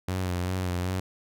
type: tone with vibrato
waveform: sawtooth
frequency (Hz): 91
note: F#2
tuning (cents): -28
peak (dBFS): -23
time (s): 0.08-1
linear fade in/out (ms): 5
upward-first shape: sine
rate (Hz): 2.6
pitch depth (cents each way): 46
effects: none